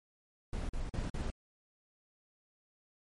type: noise bursts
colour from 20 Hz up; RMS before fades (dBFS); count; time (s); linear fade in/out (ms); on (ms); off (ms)
brown; -36; 4; 0.53-1.302; 2; 160; 44
effects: MP3 48 kbps

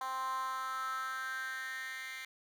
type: tone with high-pass filter sweep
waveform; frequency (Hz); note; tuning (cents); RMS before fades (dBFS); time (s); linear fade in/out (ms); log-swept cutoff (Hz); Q
10% pulse; 261.6; C4; 0; -39; 0.01-2.25; 2; 920 to 2200; 6
effects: none

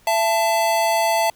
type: tone pair together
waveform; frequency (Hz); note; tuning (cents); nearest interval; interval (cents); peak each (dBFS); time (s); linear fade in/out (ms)
square; 672.1 / 880; E5 / A5; +33 / 0; perfect fourth; 467; -20 / -20; 0.07-1.3; 2
effects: pink hiss -55 dBFS RMS until 1.35 s

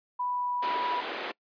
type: tone with pitch glide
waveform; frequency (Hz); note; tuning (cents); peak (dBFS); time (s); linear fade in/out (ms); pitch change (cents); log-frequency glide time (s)
sine; 987.8 to 981.5; B5 to B5; 0 to -11; -28; 0.19-1.01; 10; -11; 0.29-0.56
type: band-pass noise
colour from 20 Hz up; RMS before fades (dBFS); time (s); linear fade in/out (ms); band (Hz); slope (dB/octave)
pink; -36; 0.62-1.32; 10; 330 to 3700; 24
effects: noise-tail reverb RT60 0.1 s tail -24 dB re dry + resampled to 11025 Hz

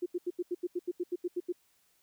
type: tone bursts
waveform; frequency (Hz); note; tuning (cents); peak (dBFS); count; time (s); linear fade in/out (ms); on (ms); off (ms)
sine; 354.1; F4; +24; -29; 13; 0.02-1.525; 10; 41; 81
effects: white hiss -70 dBFS RMS until 2.02 s

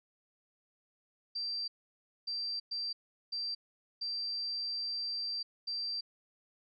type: tone bursts at uneven times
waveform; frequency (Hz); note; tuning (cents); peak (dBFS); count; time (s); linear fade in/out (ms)
sine; 4699; D8; 0; -34; 6; 1.35-1.68 / 2.27-2.6 / 2.71-2.93 / 3.32-3.55 / 4.01-5.43 / 5.67-6.01; 10
effects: none

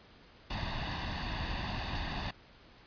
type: noise with comb filter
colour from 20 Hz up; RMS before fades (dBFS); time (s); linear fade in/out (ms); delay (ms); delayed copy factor
pink; -36; 0.5-2.31; 5; 1.1; +0.65
effects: pink hiss -58 dBFS RMS until 2.86 s + resampled to 11025 Hz

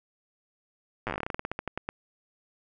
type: slowing click train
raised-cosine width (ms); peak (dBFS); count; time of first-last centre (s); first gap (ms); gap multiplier
0.5; -16; 21; 1.07-1.89; 8; 1.15
effects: none

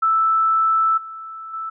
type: tone with level steps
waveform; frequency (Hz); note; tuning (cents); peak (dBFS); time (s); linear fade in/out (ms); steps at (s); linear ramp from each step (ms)
sine; 1318.5; E6; 0; -14 / -31 / -25; 0.02-1.7; 10; 0.97 / 1.53; 10
effects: none

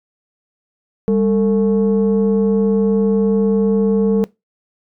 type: tone pair together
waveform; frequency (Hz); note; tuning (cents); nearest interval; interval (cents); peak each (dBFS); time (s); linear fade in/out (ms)
sine; 200.2 / 448.7; G3 / A4; +37 / +34; octave + major second; 1397; -13; 1.08-4.24; 0
effects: noise-tail reverb RT60 0.2 s tail -22 dB re dry + tanh soft clip ceiling -8 dBFS

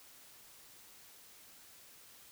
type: silence
effects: white hiss -58 dBFS RMS until 2.31 s

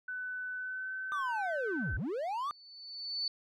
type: tone with pitch glide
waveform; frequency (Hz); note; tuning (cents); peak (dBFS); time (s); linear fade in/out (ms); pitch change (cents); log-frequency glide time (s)
sine; 1500 to 1528.9; F#6 to G6; +23 to -44; -36; 0.08-1.97; 5; +33; 0.53-0.92
type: linear two-way sweep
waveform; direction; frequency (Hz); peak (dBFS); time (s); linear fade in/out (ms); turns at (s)
triangle; down then up; 1217 to 42.74 to 1217; -31; 1.12-2.51; 0; 1.95
type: tone with exponential growth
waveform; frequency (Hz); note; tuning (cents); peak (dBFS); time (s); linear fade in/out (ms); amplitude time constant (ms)
sine; 4491; C#8; +22; -30; 2.13-3.28; 2; 250
effects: none

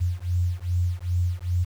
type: beating tone pair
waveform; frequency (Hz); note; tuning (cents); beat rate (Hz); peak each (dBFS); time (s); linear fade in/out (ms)
sine; 87.31 / 89.81; F2 / F2; 0 / +49; 2.5; -25; 0-1.65; 20
effects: 8-bit

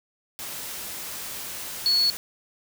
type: tone in noise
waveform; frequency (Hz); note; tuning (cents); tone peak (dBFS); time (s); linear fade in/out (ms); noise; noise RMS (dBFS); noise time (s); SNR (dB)
sine; 4388; C#8; -18; -18; 1.86-2.1; 0; white; -35; 0.39-2.17; +14
effects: none

